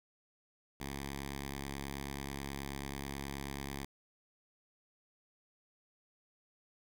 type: tone with notch filter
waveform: 5% pulse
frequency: 69.3 Hz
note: C#2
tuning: in tune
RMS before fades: -42 dBFS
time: 0.8-3.85 s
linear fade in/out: 5 ms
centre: 560 Hz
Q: 0.99
effects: 10-bit